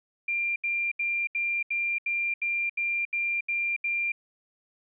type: tone bursts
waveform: sine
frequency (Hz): 2384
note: D7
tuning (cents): +25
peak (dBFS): -25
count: 11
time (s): 0.28-4.12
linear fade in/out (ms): 5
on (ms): 280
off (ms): 76
effects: none